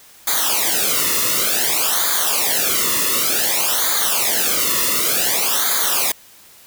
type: noise with flanger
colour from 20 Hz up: white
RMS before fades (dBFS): -18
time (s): 0.27-6.12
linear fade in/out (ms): 5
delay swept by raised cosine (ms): 0.36 to 1.3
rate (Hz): 0.55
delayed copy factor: -1
effects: white hiss -46 dBFS RMS until 6.66 s